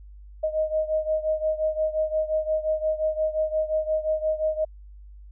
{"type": "beating tone pair", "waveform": "sine", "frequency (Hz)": [622.3, 628], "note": ["D#5", "D#5"], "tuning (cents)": [0, 16], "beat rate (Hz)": 5.7, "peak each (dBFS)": [-24, -27], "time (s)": [0.43, 4.65], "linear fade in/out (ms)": 10, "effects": ["added 50 Hz sine -42 dBFS peak until 5.31 s"]}